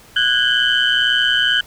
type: tone cluster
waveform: sine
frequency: 1478 / 1634 / 2985 / 3107 Hz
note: F#6 / G#6 / F#7 / G7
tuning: -2 / -29 / +15 / -16 cents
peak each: -18 dBFS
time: 0.16-1.61 s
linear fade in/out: 5 ms
effects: tanh soft clip ceiling -5 dBFS + pink hiss -45 dBFS RMS until 1.66 s